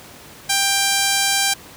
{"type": "tone", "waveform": "5% pulse", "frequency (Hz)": 790, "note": "G5", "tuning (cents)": 13, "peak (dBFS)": -4, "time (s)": [0.49, 1.54], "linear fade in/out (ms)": 10, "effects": ["pink hiss -41 dBFS RMS until 1.76 s", "high-pass 80 Hz 12 dB/octave"]}